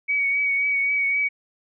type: tone with vibrato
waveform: sine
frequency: 2253 Hz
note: C#7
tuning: 28 cents sharp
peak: -19 dBFS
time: 0.08-1.29 s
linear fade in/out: 20 ms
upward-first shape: triangle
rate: 3.8 Hz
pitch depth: 29 cents each way
effects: none